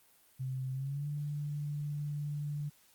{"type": "tone with pitch glide", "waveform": "sine", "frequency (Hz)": [130.81, 146.83], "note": ["C3", "D3"], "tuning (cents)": [0, 0], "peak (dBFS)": -34, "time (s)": [0.39, 2.7], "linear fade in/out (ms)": 20, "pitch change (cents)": 200, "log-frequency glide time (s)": [0.72, 1.07], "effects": ["white hiss -65 dBFS RMS until 2.94 s", "Opus 32 kbps"]}